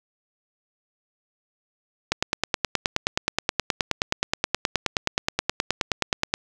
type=click train; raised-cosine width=0.2 ms; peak=-3 dBFS; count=41; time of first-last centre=2.12-6.339 s; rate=9.48 Hz; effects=none